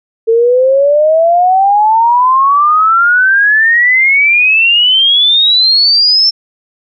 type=exponential sweep; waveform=sine; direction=up; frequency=445.9 to 5400 Hz; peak=-5 dBFS; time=0.27-6.31 s; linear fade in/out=20 ms; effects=none